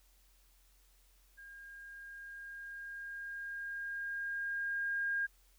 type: tone with level ramp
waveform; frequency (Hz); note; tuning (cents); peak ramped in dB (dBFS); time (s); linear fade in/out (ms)
sine; 1616; G#6; -48; -50 to -31; 1.37-5.27; 20
effects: added 44 Hz sine -65 dBFS peak until 5.58 s + white hiss -70 dBFS RMS until 5.58 s